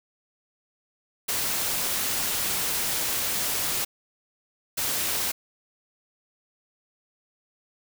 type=noise bursts at uneven times; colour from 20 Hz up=white; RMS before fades=-27 dBFS; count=2; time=1.28-3.85 / 4.77-5.32 s; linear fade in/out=10 ms; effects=none